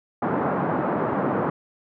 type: band-pass noise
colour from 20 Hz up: pink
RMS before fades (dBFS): -24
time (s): 0.22-1.5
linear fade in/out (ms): 5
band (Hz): 150 to 1300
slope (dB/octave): 24
effects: none